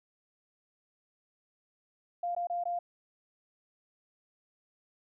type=tone with dropouts; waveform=sine; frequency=698.5 Hz; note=F5; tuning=in tune; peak=-30 dBFS; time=2.23-2.79 s; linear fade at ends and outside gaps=5 ms; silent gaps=2.35-2.364 / 2.471-2.498 / 2.638-2.654 s; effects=none